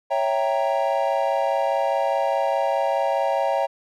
triangle chord, C# diminished seventh, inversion none, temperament equal, 554.4 / 659.3 / 784 / 932.3 Hz, C#5 / E5 / G5 / Bb5, 0 / 0 / 0 / 0 cents, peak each -22 / -23 / -23 / -25 dBFS, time 0.1-3.67 s, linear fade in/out 20 ms, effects none

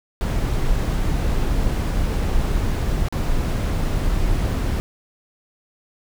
brown noise with dropouts, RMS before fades -20 dBFS, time 0.21-4.8 s, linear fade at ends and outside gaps 0 ms, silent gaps 2.178-2.181 / 3.085-3.125 / 4.52-4.524 s, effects none

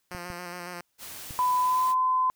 5% pulse tone with vibrato, 176.7 Hz, F3, 21 cents sharp, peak -25 dBFS, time 0.11-0.81 s, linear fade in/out 2 ms, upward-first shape square, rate 7.2 Hz, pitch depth 24 cents each way
clicks, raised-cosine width 5 ms, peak -29 dBFS, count 3, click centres 0.149 / 0.302 / 1.308 s
white noise, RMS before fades -41 dBFS, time 0.98-1.95 s, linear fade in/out 50 ms
sine tone with pitch glide, 1000 to 1022.8 Hz, B5 to C6, +21 to -40 cents, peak -21 dBFS, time 1.39-2.3 s, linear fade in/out 0 ms, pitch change +39 cents, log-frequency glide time 1.59-1.87 s
effects white hiss -74 dBFS RMS until 2.35 s

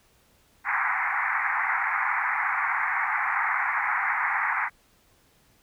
white band-pass noise, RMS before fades -26 dBFS, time 0.64-4.7 s, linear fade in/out 50 ms, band 770 to 2200 Hz, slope 96 dB/octave, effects pink hiss -62 dBFS RMS until 5.62 s

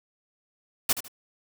white noise with echo, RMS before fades -22 dBFS, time 0.89-0.93 s, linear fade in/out 5 ms, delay 76 ms, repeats 2, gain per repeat -11 dB, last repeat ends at 1.082 s, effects none

